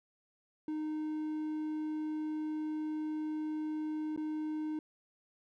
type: tone with dropouts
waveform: triangle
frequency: 308.3 Hz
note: D#4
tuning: 16 cents flat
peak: -32 dBFS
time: 0.68-4.79 s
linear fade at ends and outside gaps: 2 ms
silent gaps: 4.163-4.175 s
effects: none